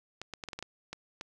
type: clicks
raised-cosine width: 0.2 ms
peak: -22 dBFS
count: 9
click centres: 0.216 / 0.337 / 0.438 / 0.487 / 0.532 / 0.59 / 0.626 / 0.93 / 1.211 s
effects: none